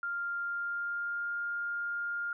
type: tone with pitch glide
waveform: sine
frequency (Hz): 1396.9 to 1408.2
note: F6 to F6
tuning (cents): 0 to +14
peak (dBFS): -32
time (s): 0.03-2.33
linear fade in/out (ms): 2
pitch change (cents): +14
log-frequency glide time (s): 0.42-1.34
effects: none